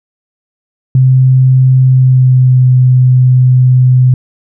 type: tone with pitch glide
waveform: sine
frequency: 130 to 127.32 Hz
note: C3 to C3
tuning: -11 to -47 cents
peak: -3 dBFS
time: 0.95-4.14 s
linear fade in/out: 2 ms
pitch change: -36 cents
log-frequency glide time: 1.82-2.68 s
effects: none